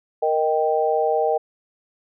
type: chord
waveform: sine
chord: Eb major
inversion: second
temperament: equal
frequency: 466.2 / 622.3 / 784 Hz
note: Bb4 / Eb5 / G5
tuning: 0 / 0 / 0 cents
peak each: -21 / -22 / -22 dBFS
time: 0.22-1.38 s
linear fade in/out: 10 ms
effects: none